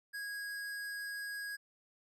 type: tone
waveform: square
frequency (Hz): 1649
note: G#6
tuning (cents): -13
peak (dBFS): -40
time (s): 0.13-1.57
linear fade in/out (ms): 20
effects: resampled to 32000 Hz